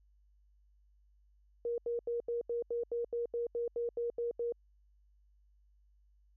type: tone bursts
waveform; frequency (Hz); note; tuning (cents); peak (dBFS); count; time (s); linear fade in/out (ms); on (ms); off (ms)
sine; 472.6; A#4; +24; -32; 14; 1.65-4.523; 2; 130; 81
effects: added 50 Hz sine -64 dBFS peak until 6.36 s